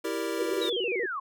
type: chord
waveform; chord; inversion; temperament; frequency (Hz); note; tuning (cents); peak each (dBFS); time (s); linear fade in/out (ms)
square; E half-diminished seventh; none; equal; 329.6 / 392 / 466.2 / 587.3; E4 / G4 / Bb4 / D5; 0 / 0 / 0 / 0; -34 / -35 / -35 / -39; 0.04-0.7; 10
type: tone with vibrato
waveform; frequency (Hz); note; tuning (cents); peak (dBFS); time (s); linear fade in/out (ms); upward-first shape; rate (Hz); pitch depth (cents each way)
sine; 422.7; G#4; +31; -28; 0.38-1.06; 5; square; 13; 210
type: linear sweep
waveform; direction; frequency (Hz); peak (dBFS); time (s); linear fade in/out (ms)
sine; down; 3948 to 1021; -30; 0.61-1.2; 10
effects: none